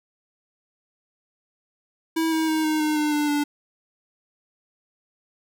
square tone with pitch steps, 324.5 / 319.7 / 314.9 / 310.2 / 305.6 / 301 / 296.5 / 292.1 Hz, E4 / D#4 / D#4 / D#4 / D#4 / D4 / D4 / D4, -27 / +47 / +21 / -5 / -31 / +43 / +17 / -9 cents, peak -21 dBFS, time 2.16-3.44 s, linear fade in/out 10 ms, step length 160 ms, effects none

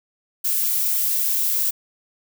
violet noise, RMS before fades -21 dBFS, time 0.44-1.71 s, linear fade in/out 10 ms, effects none

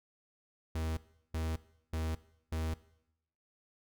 45% pulse tone bursts, 80 Hz, D#2, 49 cents sharp, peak -33 dBFS, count 4, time 0.75-2.74 s, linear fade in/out 5 ms, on 220 ms, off 370 ms, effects noise-tail reverb RT60 0.8 s tail -18 dB re dry

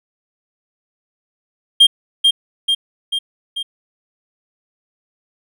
triangle tone with echo, 3207 Hz, G7, 39 cents sharp, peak -3 dBFS, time 1.8-1.87 s, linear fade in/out 10 ms, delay 440 ms, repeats 4, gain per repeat -4 dB, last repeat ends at 3.63 s, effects none

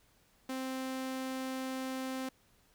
sawtooth tone, 261.6 Hz, C4, in tune, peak -32 dBFS, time 0.49-2.29 s, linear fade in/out 5 ms, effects pink hiss -68 dBFS RMS until 2.74 s

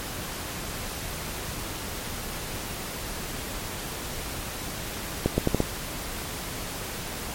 accelerating click train, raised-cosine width 2 ms, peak -7 dBFS, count 5, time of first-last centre 5.26-5.604 s, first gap 120 ms, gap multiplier 0.78, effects pink hiss -34 dBFS RMS until 7.34 s + MP3 64 kbps

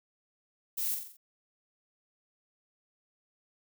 violet noise with echo, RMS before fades -33 dBFS, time 0.77-0.95 s, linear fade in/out 10 ms, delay 44 ms, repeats 5, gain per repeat -5 dB, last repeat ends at 1.17 s, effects none

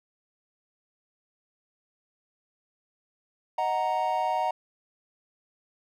triangle chord, D# minor, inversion none, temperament equal, 622.3 / 740 / 932.3 Hz, D#5 / F#5 / A#5, 0 / 0 / 0 cents, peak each -30 / -26 / -26 dBFS, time 3.58-4.51 s, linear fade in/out 5 ms, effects none

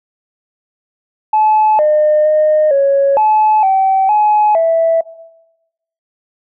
sine tone with pitch steps, 861 / 607 / 614 / 554 / 860 / 769 / 845 / 658 Hz, A5 / D#5 / D#5 / C#5 / A5 / G5 / G#5 / E5, -38 / -43 / -23 / -1 / -40 / -33 / +30 / -3 cents, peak -7 dBFS, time 1.33-5.01 s, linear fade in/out 5 ms, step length 460 ms, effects noise-tail reverb RT60 1.0 s tail -21 dB re dry + tanh soft clip ceiling -4 dBFS

